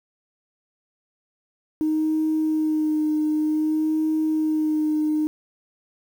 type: tone with vibrato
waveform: sine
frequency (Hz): 309.7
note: D#4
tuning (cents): -8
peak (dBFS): -18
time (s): 1.81-5.27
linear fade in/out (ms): 0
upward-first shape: sine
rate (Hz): 0.54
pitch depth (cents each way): 20
effects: tanh soft clip ceiling -15 dBFS + 8-bit